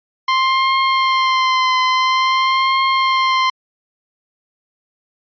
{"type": "tone with vibrato", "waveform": "sawtooth", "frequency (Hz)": 1046.5, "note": "C6", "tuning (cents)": 0, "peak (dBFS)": -9, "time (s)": [0.28, 3.5], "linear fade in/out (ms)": 5, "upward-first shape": "triangle", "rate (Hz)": 0.49, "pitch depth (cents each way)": 33, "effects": ["resampled to 11025 Hz"]}